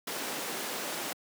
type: high-pass noise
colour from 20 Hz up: pink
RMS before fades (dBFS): -36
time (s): 0.07-1.13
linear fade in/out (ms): 5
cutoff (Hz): 280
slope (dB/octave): 12
effects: high-pass 150 Hz 12 dB/octave